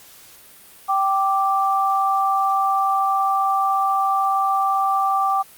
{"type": "tone pair together", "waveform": "sine", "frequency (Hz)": [778.5, 1174.7], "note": ["G5", "D6"], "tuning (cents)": [-12, 0], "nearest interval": "perfect fifth", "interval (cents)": 712, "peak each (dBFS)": -19, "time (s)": [0.88, 5.43], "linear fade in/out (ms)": 20, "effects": ["white hiss -46 dBFS RMS until 5.57 s", "Opus 48 kbps"]}